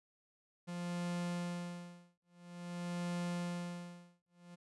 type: tone with tremolo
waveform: 45% pulse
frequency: 174.8 Hz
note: F3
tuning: 2 cents sharp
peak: -36 dBFS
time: 0.67-4.56 s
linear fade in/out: 20 ms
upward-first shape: sine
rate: 0.49 Hz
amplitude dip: 100%
effects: resampled to 24000 Hz